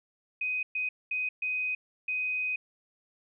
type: tone bursts at uneven times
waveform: sine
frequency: 2506 Hz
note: D#7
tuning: 12 cents sharp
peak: -28 dBFS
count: 5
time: 0.41-0.63 / 0.75-0.89 / 1.11-1.29 / 1.42-1.75 / 2.08-2.56 s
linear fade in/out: 5 ms
effects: none